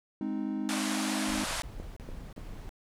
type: chord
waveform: triangle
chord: Ab major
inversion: none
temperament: equal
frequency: 207.7 / 261.6 / 311.1 Hz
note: Ab3 / C4 / Eb4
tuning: 0 / 0 / 0 cents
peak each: -33 dBFS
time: 0.21-1.44 s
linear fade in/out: 2 ms
type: band-pass noise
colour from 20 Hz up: pink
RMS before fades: -35 dBFS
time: 0.69-1.62 s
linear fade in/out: 0 ms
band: 560 to 11000 Hz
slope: 48 dB/octave
type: noise bursts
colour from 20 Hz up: brown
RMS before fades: -42 dBFS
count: 4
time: 1.27-2.692 s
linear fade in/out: 0 ms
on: 330 ms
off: 34 ms
type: click train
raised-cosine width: 2 ms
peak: -29 dBFS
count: 4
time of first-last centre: 1.51-2.38 s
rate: 3.45 Hz
effects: none